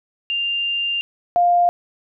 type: tone pair in turn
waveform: sine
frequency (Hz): 2794 / 701.7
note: F7 / F5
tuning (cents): 0 / +8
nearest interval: 2 octaves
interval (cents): 2392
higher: first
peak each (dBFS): -19 / -12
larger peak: second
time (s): 0.3-1.01 / 1.36-1.69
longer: first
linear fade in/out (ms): 0
effects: none